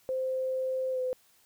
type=tone with pitch glide; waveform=sine; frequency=520 to 509.3 Hz; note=C5 to C5; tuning=-11 to -47 cents; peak=-28 dBFS; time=0.09-1.13 s; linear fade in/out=0 ms; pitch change=-36 cents; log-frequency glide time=0.91-1 s; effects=white hiss -64 dBFS RMS until 1.45 s